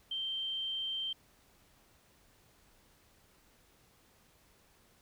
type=tone; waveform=sine; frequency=3136 Hz; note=G7; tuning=in tune; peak=-34 dBFS; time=0.11-1.13 s; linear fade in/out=5 ms; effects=pink hiss -66 dBFS RMS until 5.01 s